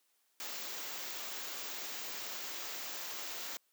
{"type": "band-stop noise", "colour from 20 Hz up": "white", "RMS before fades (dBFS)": -42, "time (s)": [0.4, 3.57], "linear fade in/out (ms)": 0, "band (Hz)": [7600, 14000], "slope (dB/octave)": 96, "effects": ["white hiss -75 dBFS RMS until 3.72 s", "high-pass 300 Hz 12 dB/octave"]}